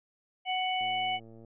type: harmonic tone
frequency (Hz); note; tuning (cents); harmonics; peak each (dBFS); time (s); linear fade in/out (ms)
743; F#5; +7; 1 / 3 / 4; -30 / -35 / -34; 0.45-1.2; 50
type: click train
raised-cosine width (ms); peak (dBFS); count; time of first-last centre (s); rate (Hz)
2; -39; 73; 0.81-1.447; 113
effects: none